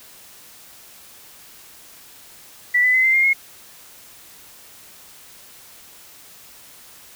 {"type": "tone with pitch steps", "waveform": "sine", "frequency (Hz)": [1964, 2002, 2040, 2080, 2120, 2160], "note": ["B6", "B6", "C7", "C7", "C7", "C#7"], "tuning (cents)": [-10, 23, -44, -11, 22, -45], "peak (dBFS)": -13, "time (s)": [2.74, 3.334], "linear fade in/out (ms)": 10, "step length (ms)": 99, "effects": ["white hiss -45 dBFS RMS until 7.15 s"]}